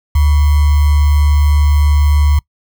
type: tone with sample-and-hold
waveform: sine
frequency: 73.42 Hz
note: D2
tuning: in tune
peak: -7 dBFS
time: 0.15-2.39 s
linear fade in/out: 5 ms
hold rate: 1050 Hz
effects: noise-tail reverb RT60 0.1 s tail -24 dB re dry